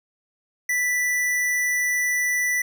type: tone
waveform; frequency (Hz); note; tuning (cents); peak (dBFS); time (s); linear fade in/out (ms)
square; 1975.5; B6; 0; -21; 0.69-2.62; 5
effects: none